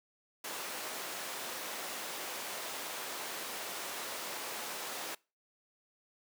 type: high-pass noise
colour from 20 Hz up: pink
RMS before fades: -41 dBFS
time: 0.44-5.15 s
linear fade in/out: 5 ms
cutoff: 470 Hz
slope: 12 dB/octave
effects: noise-tail reverb RT60 0.3 s tail -24 dB re dry